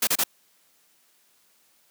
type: noise bursts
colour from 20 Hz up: white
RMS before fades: -22 dBFS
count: 3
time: 0.02-0.238 s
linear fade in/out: 5 ms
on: 52 ms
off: 31 ms
effects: white hiss -63 dBFS RMS until 1.9 s + high-pass 150 Hz 12 dB/octave